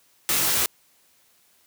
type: noise with comb filter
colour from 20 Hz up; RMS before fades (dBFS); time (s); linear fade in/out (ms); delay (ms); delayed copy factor
white; -22; 0.29-0.66; 0; 18; +0.6
effects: white hiss -61 dBFS RMS until 1.66 s + high-pass 60 Hz 12 dB/octave